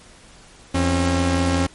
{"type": "tone pair together", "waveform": "sawtooth", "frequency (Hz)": [85.1, 270.2], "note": ["F2", "C#4"], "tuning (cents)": [-44, -44], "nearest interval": "octave + minor sixth", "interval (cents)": 2000, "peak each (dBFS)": -16, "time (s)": [0.74, 1.67], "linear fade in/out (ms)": 10, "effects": ["pink hiss -47 dBFS RMS until 1.74 s", "MP3 48 kbps"]}